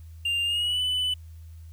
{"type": "tone with pitch glide", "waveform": "triangle", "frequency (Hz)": [2794, 2995], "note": ["F7", "F#7"], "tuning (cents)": [0, 20], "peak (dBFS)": -22, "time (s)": [0.25, 1.14], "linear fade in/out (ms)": 5, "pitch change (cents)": 120, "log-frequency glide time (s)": [0.44, 0.81], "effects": ["added 81 Hz sine -41 dBFS peak until 1.72 s", "white hiss -64 dBFS RMS until 1.72 s"]}